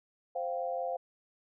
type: chord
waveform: sine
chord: C suspended fourth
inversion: none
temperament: equal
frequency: 523.3 / 698.5 / 784 Hz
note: C5 / F5 / G5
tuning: 0 / 0 / 0 cents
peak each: -35 / -35 / -40 dBFS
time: 0.35-0.97 s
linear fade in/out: 10 ms
effects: none